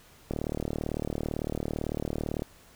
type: click train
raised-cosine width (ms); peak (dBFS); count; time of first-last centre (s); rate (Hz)
2; -17; 81; 0.31-2.421; 37.9
effects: pink hiss -56 dBFS RMS until 2.75 s